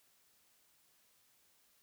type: silence
effects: white hiss -71 dBFS RMS until 1.82 s